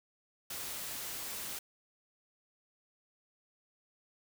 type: noise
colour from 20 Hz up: white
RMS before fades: -41 dBFS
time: 0.5-1.59 s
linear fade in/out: 5 ms
effects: none